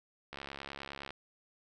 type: click train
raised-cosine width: 0.3 ms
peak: -26 dBFS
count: 55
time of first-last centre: 0.33-1.106 s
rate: 69.6 Hz
effects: none